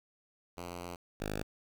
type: tone pair in turn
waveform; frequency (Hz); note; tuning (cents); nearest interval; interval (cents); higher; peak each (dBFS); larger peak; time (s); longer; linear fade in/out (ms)
5% pulse; 87.6 / 51.44; F2 / G#1; +6 / -16; major sixth; 922; first; -30 / -24; second; 0.57-0.96 / 1.2-1.43; first; 5
effects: 10-bit